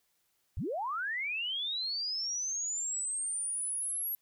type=linear sweep; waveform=sine; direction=up; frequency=48.05 to 11610 Hz; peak=-32 dBFS; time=0.57-4.15 s; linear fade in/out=0 ms; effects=white hiss -75 dBFS RMS until 4.21 s